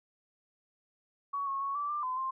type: tone with pitch steps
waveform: sine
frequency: 1124 / 1094 / 1108 / 1161 / 1187 / 1021 / 1053 Hz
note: C#6 / C#6 / C#6 / D6 / D6 / C6 / C6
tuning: +24 / -23 / -1 / -20 / +18 / -43 / +11 cents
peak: -31 dBFS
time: 1.33-2.31 s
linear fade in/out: 10 ms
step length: 140 ms
effects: none